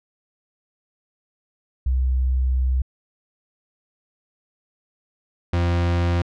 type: tone pair in turn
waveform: sine / 40% pulse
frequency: 64.1 / 86.63 Hz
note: C2 / F2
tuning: -35 / -13 cents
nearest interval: perfect fourth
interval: 522 cents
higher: second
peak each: -17 dBFS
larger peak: neither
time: 1.86-2.82 / 5.53-6.22 s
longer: first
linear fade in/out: 5 ms
effects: low-pass 4000 Hz 12 dB/octave